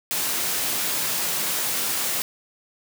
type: high-pass noise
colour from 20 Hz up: white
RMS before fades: -25 dBFS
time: 0.11-2.22 s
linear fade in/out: 0 ms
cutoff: 130 Hz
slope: 12 dB/octave
effects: none